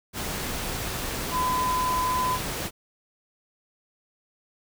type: tone in noise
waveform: sine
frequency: 1010 Hz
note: B5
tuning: 39 cents sharp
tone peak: -23 dBFS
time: 1.31-2.39 s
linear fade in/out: 50 ms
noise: pink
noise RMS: -31 dBFS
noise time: 0.13-2.71 s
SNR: +5 dB
effects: none